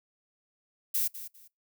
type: noise with echo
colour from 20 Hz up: violet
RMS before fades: -28 dBFS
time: 0.94-1.08 s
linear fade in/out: 10 ms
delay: 200 ms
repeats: 2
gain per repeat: -13 dB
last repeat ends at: 1.48 s
effects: noise-tail reverb RT60 0.2 s tail -24 dB re dry